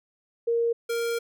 sine / square tone pair in turn, 466.2 / 466.2 Hz, A#4 / A#4, 0 / 0 cents, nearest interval unison, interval 0 cents, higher neither, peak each -21 / -26 dBFS, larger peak first, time 0.47-0.73 / 0.89-1.19 s, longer second, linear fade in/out 10 ms, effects none

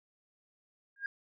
sine tone with exponential growth, 1620 Hz, G#6, 43 cents flat, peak -28 dBFS, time 0.96-1.06 s, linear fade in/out 2 ms, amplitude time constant 21 ms, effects tanh soft clip ceiling -26 dBFS

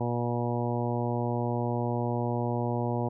harmonic tone, 120 Hz, B2, 49 cents flat, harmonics 1 / 2 / 3 / 4 / 5 / 6 / 7 / 8, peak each -30 / -33 / -35 / -36 / -37 / -38 / -38 / -39 dBFS, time 0-3.09 s, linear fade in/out 10 ms, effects none

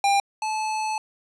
square tone pair in turn, 799 / 866.9 Hz, G5 / A5, +33 / -26 cents, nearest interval minor second, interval 141 cents, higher second, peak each -18 / -25 dBFS, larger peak first, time 0.04-0.2 / 0.42-0.98 s, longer second, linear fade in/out 2 ms, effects resampled to 22050 Hz + 10-bit

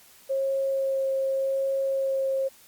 sine tone with vibrato, 539 Hz, C#5, 49 cents flat, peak -23 dBFS, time 0.29-2.49 s, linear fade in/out 20 ms, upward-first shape sine, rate 0.86 Hz, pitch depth 9 cents each way, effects white hiss -54 dBFS RMS until 2.67 s + Opus 48 kbps

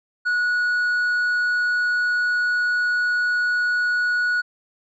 triangle tone with tanh clipping, 1462 Hz, F#6, 21 cents flat, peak -19 dBFS, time 0.25-4.42 s, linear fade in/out 20 ms, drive 8 dB, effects none

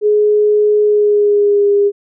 sine tone with pitch glide, 419.9 to 405.6 Hz, G#4 to G#4, +19 to -41 cents, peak -8 dBFS, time 0.01-1.92 s, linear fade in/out 50 ms, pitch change -60 cents, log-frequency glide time 0.83-1.69 s, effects none

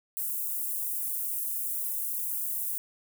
white high-pass noise, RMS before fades -32 dBFS, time 0.17-2.78 s, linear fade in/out 0 ms, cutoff 10000 Hz, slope 24 dB/octave, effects none

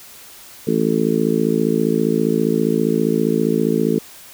harmonic tone, 55 Hz, A1, in tune, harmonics 3 / 4 / 5 / 6 / 7 / 8, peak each -23 / -20 / -22 / -23 / -23 / -21 dBFS, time 0.67-3.99 s, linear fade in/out 5 ms, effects white hiss -41 dBFS RMS until 4.33 s

